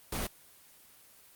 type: noise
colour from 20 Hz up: pink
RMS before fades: -34 dBFS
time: 0.12-0.27 s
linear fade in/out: 5 ms
effects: white hiss -58 dBFS RMS until 1.35 s + Opus 24 kbps